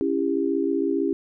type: chord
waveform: sine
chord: C# diminished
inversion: none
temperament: just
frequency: 277.2 / 332.6 / 399.1 Hz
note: C#4 / E4 / G4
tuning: 0 / +16 / +31 cents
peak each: -25 dBFS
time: 0.01-1.13 s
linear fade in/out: 0 ms
effects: none